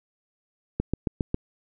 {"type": "click train", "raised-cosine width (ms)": 3, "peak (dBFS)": -11, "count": 5, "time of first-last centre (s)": [0.8, 1.344], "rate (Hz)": 7.35, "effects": []}